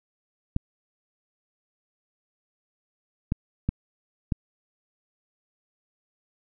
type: clicks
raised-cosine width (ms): 5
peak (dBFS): -11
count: 4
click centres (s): 0.564 / 3.321 / 3.69 / 4.322
effects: none